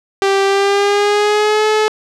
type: tone with pitch glide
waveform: sawtooth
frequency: 392 to 430 Hz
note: G4 to A4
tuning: 0 to -40 cents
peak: -7 dBFS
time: 0.22-1.88 s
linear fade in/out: 0 ms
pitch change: +160 cents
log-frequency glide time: 0.45-1.66 s
effects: low-pass 6000 Hz 12 dB/octave